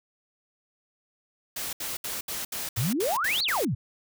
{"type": "noise bursts", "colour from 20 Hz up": "white", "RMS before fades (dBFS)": -33, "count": 9, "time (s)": [1.56, 3.65], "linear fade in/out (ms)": 5, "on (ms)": 170, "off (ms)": 70}
{"type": "exponential two-way sweep", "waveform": "sine", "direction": "up then down", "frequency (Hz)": [97.2, 4638, 97.2], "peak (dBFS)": -24, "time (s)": [2.77, 3.75], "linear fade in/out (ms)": 10, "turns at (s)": 3.43}
{"effects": []}